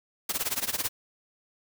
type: noise with tremolo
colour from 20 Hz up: white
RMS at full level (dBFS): -27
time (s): 0.29-0.89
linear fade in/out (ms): 5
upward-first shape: sine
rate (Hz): 18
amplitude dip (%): 90
effects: none